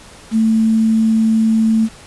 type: tone with quantisation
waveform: sine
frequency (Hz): 222.1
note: A3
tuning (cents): +16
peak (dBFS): -10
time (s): 0.31-1.89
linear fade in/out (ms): 50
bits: 6
effects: pink hiss -40 dBFS RMS until 2.06 s + resampled to 24000 Hz